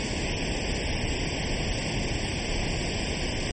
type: noise with comb filter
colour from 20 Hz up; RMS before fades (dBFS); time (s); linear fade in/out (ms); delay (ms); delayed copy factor
pink; -28; 0-3.51; 0; 0.38; +1
effects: low-pass 8000 Hz 12 dB/octave + MP3 32 kbps